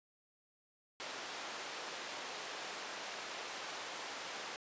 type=band-pass noise; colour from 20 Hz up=pink; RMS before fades=-45 dBFS; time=1-4.56 s; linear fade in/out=0 ms; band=540 to 6500 Hz; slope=12 dB/octave; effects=resampled to 16000 Hz